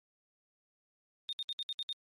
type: tone bursts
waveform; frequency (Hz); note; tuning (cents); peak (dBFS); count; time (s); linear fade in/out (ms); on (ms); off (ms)
sine; 3670; A#7; -28; -33; 7; 1.29-1.927; 0; 37; 63
effects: tanh soft clip ceiling -31 dBFS + MP3 48 kbps